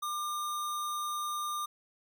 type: tone with sample-and-hold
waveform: sine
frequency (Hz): 1195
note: D6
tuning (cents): +30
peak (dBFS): -32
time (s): 0.02-1.66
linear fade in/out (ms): 10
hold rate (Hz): 4900
effects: none